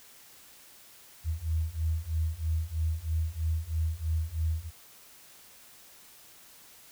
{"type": "beating tone pair", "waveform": "sine", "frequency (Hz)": [78.6, 81.7], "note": ["D#2", "E2"], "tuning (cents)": [18, -15], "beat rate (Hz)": 3.1, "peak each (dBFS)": [-31, -30], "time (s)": [1.24, 4.71], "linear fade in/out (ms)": 50, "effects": ["white hiss -54 dBFS RMS until 6.91 s"]}